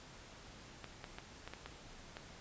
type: clicks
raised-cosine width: 0.3 ms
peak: -29 dBFS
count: 7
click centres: 0.843 / 1.042 / 1.185 / 1.476 / 1.536 / 1.66 / 2.169 s
effects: pink hiss -55 dBFS RMS until 2.4 s + resampled to 16000 Hz